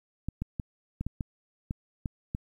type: clicks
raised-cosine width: 5 ms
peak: -19 dBFS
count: 9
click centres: 0.286 / 0.42 / 0.598 / 1.01 / 1.066 / 1.208 / 1.709 / 2.058 / 2.349 s
effects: 10-bit